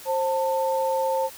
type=tone pair together; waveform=sine; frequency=530 / 892.2 Hz; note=C5 / A5; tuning=+22 / +24 cents; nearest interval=major sixth; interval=902 cents; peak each=-23 / -25 dBFS; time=0.05-1.3 s; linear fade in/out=50 ms; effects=white hiss -43 dBFS RMS until 1.37 s